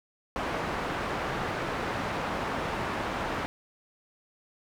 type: low-pass noise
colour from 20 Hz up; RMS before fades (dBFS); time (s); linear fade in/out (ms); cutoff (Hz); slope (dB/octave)
white; -32; 0.36-3.46; 0; 1300; 12
effects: none